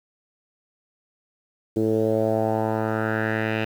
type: tone with low-pass filter sweep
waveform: 10% pulse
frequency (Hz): 110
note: A2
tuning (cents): 0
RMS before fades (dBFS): -23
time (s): 1.76-3.65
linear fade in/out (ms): 10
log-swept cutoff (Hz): 370 to 2600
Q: 3.2
effects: 8-bit